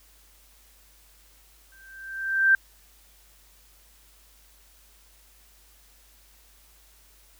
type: tone with exponential growth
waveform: sine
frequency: 1568 Hz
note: G6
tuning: in tune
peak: -13 dBFS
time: 1.72-2.55 s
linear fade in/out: 2 ms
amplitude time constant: 180 ms
effects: added 50 Hz sine -58 dBFS peak until 7.39 s + white hiss -58 dBFS RMS until 7.39 s